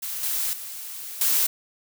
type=noise with level steps; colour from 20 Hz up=blue; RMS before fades=-31 / -26 / -36 / -21 dBFS; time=0.02-1.47 s; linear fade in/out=10 ms; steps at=0.23 / 0.53 / 1.21 s; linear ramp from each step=2 ms; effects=none